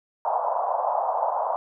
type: band-pass noise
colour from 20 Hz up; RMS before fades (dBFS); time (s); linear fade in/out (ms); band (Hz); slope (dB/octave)
pink; -25; 0.25-1.56; 0; 620 to 1000; 48
effects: none